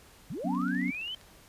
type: linear sweep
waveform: sine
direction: up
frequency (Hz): 110 to 3136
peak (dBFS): -34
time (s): 0.3-1.15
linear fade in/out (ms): 5
type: chord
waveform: sine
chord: F# suspended fourth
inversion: none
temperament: just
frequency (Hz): 185 / 246.7 / 277.5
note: F#3 / B3 / C#4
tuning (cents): 0 / -2 / +2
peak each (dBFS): -32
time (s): 0.44-0.91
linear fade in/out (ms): 10
type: click train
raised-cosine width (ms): 0.2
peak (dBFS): -36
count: 11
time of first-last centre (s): 0.55-1.212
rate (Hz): 15.1
effects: pink hiss -56 dBFS RMS until 1.48 s + resampled to 32000 Hz